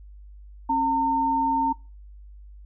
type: tone pair together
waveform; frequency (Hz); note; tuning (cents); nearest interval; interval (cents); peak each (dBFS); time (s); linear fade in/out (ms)
sine; 270.5 / 910; C#4 / A#5; -42 / -42; octave + major sixth; 2100; -27 / -20; 0.69-1.73; 10
effects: noise-tail reverb RT60 0.3 s tail -23 dB re dry + added 50 Hz sine -42 dBFS peak until 2.65 s